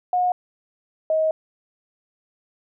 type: tone pair in turn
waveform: sine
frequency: 723 / 631.9 Hz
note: F#5 / D#5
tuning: -40 / +27 cents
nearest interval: major second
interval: 233 cents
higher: first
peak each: -17 / -17 dBFS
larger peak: neither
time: 0.13-0.32 / 1.1-1.31 s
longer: second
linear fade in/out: 2 ms
effects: none